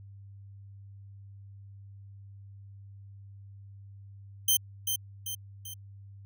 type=tone with echo; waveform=5% pulse; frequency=3112 Hz; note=G7; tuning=13 cents flat; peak=-13 dBFS; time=4.48-4.57 s; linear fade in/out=5 ms; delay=390 ms; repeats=3; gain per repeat=-6 dB; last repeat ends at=5.74 s; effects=added 99 Hz sine -46 dBFS peak until 6.25 s

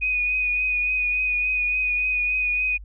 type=tone with vibrato; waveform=sine; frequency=2484 Hz; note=D#7; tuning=3 cents flat; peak=-20 dBFS; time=0.01-2.78 s; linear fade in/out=20 ms; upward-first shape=triangle; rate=3.5 Hz; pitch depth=26 cents each way; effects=added 50 Hz sine -37 dBFS peak until 2.84 s

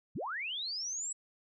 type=linear sweep; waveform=sine; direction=up; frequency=73.42 to 7902 Hz; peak=-35 dBFS; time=0.15-1.13 s; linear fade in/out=10 ms; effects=none

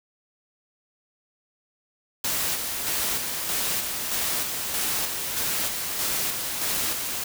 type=noise with tremolo; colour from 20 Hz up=white; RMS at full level=-26 dBFS; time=2.24-7.24 s; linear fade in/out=5 ms; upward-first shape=square; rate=1.6 Hz; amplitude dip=35%; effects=none

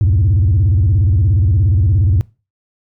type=tone with vibrato; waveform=sine; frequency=92.5 Hz; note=F#2; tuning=in tune; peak=-7 dBFS; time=0.01-2.21 s; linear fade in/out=0 ms; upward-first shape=square; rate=17 Hz; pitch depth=250 cents each way; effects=noise-tail reverb RT60 0.3 s tail -22 dB re dry + tanh soft clip ceiling -7 dBFS

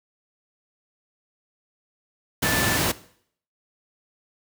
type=tone in noise; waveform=sine; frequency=1756 Hz; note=A6; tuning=4 cents flat; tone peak=-26 dBFS; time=2.44-2.77 s; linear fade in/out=10 ms; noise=pink; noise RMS=-22 dBFS; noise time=2.42-2.92 s; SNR=-7 dB; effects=noise-tail reverb RT60 0.6 s tail -18 dB re dry + high-pass 80 Hz 12 dB/octave

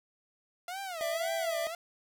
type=tone with vibrato; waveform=sawtooth; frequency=684 Hz; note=F5; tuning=36 cents flat; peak=-33 dBFS; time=0.68-1.75 s; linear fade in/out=2 ms; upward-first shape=sine; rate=1.9 Hz; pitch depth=250 cents each way
type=tone; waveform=square; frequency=663 Hz; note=E5; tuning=10 cents sharp; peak=-32 dBFS; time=1.01-1.67 s; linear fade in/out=0 ms
effects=none

